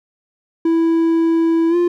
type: tone with pitch glide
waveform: triangle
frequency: 329.6 to 349.2 Hz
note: E4 to F4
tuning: 0 to 0 cents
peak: -10 dBFS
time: 0.65-1.88 s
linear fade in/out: 5 ms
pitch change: +100 cents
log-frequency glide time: 1.69-1.76 s
effects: none